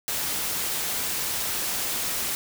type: noise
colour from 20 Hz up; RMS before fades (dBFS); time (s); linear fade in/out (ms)
white; -28; 0.08-2.35; 0
effects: none